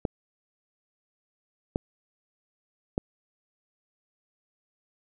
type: clicks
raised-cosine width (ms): 2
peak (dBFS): -12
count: 3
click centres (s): 0.052 / 1.759 / 2.979
effects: none